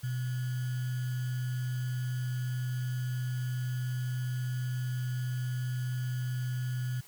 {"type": "tone with sample-and-hold", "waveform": "sine", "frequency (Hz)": 125.5, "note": "B2", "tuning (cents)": 28, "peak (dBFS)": -30, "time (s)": [0.03, 7.01], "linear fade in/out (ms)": 10, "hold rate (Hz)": 1575, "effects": ["white hiss -55 dBFS RMS until 7.07 s"]}